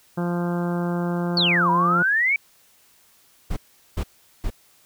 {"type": "harmonic tone", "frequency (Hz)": 174.2, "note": "F3", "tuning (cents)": -4, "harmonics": [1, 2, 3, 4, 5, 6, 7, 8, 9], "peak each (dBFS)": [-23, -29, -33, -35, -37, -39, -40, -41, -42], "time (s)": [0.17, 2.03], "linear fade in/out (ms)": 10}
{"type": "exponential two-way sweep", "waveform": "sine", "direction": "down then up", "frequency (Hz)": [4620, 946, 2325], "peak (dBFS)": -17, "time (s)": [1.37, 2.36], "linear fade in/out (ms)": 2, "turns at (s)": 1.7}
{"type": "noise bursts", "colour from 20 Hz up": "brown", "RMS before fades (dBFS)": -24, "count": 3, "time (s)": [3.5, 4.504], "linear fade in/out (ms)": 10, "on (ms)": 68, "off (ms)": 400}
{"effects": ["white hiss -57 dBFS RMS until 4.85 s"]}